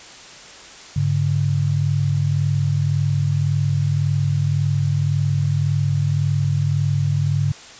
sine tone pair together, 101.37 / 143.2 Hz, G#2 / D3, -41 / -43 cents, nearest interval tritone, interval 598 cents, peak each -20 / -18 dBFS, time 0.96-7.52 s, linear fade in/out 5 ms, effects white hiss -40 dBFS RMS until 7.79 s + resampled to 16000 Hz

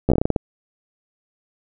slowing click train, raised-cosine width 2 ms, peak -4 dBFS, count 10, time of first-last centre 0.09-0.362 s, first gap 12 ms, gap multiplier 1.22, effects none

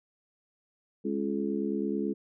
harmonic tone with a mistuned harmonic, 69.1 Hz, C#2, 5 cents flat, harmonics 3 / 4 / 5 / 6, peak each -32 / -33 / -34 / -35 dBFS, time 1.04-2.14 s, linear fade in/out 20 ms, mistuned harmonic 6, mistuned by +48 cents, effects none

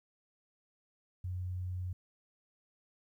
sine tone, 91 Hz, F#2, 28 cents flat, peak -35 dBFS, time 1.24-1.93 s, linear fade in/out 5 ms, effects 12-bit

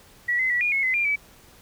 sine tone with pitch steps, 1936 / 2046 / 1944 / 2434 / 2182 / 2041 / 2393 / 2293 Hz, B6 / C7 / B6 / D#7 / C#7 / C7 / D7 / D7, -35 / -39 / -28 / -39 / -28 / -44 / +32 / -42 cents, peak -20 dBFS, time 0.28-1.16 s, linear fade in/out 10 ms, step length 110 ms, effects pink hiss -52 dBFS RMS until 1.61 s

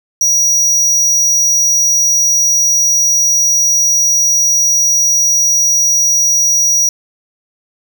square tone, 5780 Hz, F#8, 41 cents flat, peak -9 dBFS, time 0.21-6.89 s, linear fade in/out 2 ms, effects none

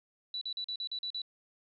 sine tone bursts, 3951 Hz, B7, in tune, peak -34 dBFS, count 8, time 0.34-1.218 s, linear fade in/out 2 ms, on 73 ms, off 42 ms, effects none

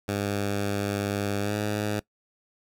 10% pulse tone with pitch glide, 101.1 to 104.73 Hz, G#2 to G#2, -46 to +15 cents, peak -18 dBFS, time 0.08-2 s, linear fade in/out 5 ms, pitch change +61 cents, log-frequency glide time 1.41-1.54 s, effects noise-tail reverb RT60 0.1 s tail -21 dB re dry

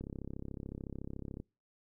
click train, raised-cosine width 3 ms, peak -29 dBFS, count 48, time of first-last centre 0.01-1.401 s, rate 33.8 Hz, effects noise-tail reverb RT60 0.3 s tail -26 dB re dry

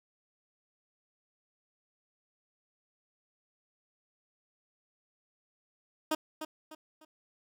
15% pulse tone with echo, 311.4 Hz, D#4, 2 cents sharp, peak -21 dBFS, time 6.11-6.15 s, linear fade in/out 5 ms, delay 300 ms, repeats 3, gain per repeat -9 dB, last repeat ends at 7.05 s, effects none

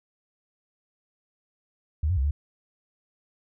sine tone with pitch steps, 76 / 91.6 / 66.4 / 72.8 Hz, D#2 / F#2 / C2 / D2, -40 / -17 / +26 / -15 cents, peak -21 dBFS, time 2.03-2.31 s, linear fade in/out 5 ms, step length 70 ms, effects none

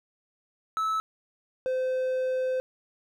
triangle tone pair in turn, 1304 / 515 Hz, E6 / C5, -19 / -28 cents, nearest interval octave + major third, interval 1609 cents, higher first, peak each -23 / -23 dBFS, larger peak neither, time 0.77-1 / 1.66-2.6 s, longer second, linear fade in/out 0 ms, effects none

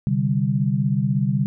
sine chord, C suspended second, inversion none, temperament just, 130.81 / 147.16 / 196.22 Hz, C3 / D3 / G3, 0 / +4 / +2 cents, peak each -22 dBFS, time 0.07-1.46 s, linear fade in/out 0 ms, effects none

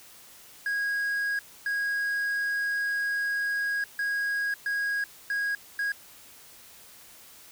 triangle tone bursts at uneven times, 1644 Hz, G#6, 18 cents flat, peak -24 dBFS, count 6, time 0.66-1.39 / 1.66-3.84 / 3.99-4.54 / 4.66-5.04 / 5.3-5.55 / 5.79-5.92 s, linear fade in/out 2 ms, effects white hiss -51 dBFS RMS until 7.51 s

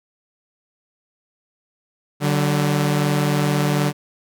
sawtooth tone pair together, 146.83 / 189.49 Hz, D3 / F#3, 0 / +42 cents, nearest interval major third, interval 442 cents, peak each -14 / -19 dBFS, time 2.2-3.93 s, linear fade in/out 50 ms, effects none

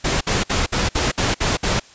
pink noise bursts, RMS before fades -19 dBFS, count 8, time 0.04-1.799 s, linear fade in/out 10 ms, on 170 ms, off 57 ms, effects white hiss -46 dBFS RMS until 1.94 s + resampled to 16000 Hz

